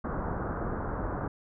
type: low-pass noise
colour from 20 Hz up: pink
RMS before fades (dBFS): -33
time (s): 0.04-1.28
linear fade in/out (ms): 5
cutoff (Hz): 1500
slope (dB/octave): 48
effects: none